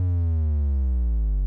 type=linear sweep; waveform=triangle; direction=down; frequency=91.8 to 46 Hz; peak=-17 dBFS; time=0-1.46 s; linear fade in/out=0 ms; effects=none